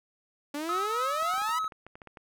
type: exponential sweep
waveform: sawtooth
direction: up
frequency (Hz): 283.1 to 1011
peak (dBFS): -28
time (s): 0.54-1.59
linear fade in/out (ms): 5
type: tone with tremolo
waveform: triangle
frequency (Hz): 1284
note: E6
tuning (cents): -46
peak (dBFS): -25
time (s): 0.69-1.68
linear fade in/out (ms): 2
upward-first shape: triangle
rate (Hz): 3.7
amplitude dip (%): 30
type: clicks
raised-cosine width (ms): 0.5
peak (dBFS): -31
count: 12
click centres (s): 1.225 / 1.339 / 1.38 / 1.418 / 1.492 / 1.644 / 1.722 / 1.866 / 1.955 / 2.018 / 2.073 / 2.172
effects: none